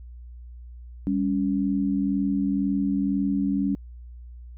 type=tone pair together; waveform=sine; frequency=198 / 280 Hz; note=G3 / C#4; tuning=+18 / +18 cents; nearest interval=tritone; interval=600 cents; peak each=-24 dBFS; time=1.07-3.75 s; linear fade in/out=0 ms; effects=added 60 Hz sine -39 dBFS peak until 4.57 s